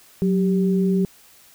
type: tone pair together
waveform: sine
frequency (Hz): 185 / 392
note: F#3 / G4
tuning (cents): 0 / 0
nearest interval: octave + minor second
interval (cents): 1300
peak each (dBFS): -17 / -23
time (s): 0.22-1.05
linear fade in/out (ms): 0
effects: white hiss -51 dBFS RMS until 1.54 s